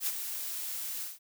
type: noise with ADSR envelope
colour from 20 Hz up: blue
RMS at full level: -29 dBFS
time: 0-1.19 s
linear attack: 72 ms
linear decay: 38 ms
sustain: -8 dB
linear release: 170 ms
effects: none